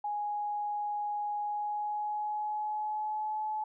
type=tone with pitch glide; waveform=sine; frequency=830.6 to 858.4 Hz; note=G#5 to A5; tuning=0 to -43 cents; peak=-31 dBFS; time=0.04-3.64 s; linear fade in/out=5 ms; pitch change=+57 cents; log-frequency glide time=1.4-3.42 s; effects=none